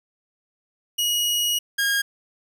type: tone pair in turn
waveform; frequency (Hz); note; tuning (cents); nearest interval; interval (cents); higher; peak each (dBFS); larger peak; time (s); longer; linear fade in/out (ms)
sawtooth; 2900 / 1627.6; F#7 / G#6; -35 / -35; minor seventh; 1000; first; -17 / -16; second; 0.98-1.59 / 1.78-2.02; first; 10
effects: none